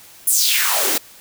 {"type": "noise with high-pass filter sweep", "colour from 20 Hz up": "white", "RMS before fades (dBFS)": -17, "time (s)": [0.27, 0.98], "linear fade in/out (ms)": 5, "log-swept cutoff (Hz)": [11000, 220], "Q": 3.5, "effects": ["white hiss -44 dBFS RMS until 1.2 s"]}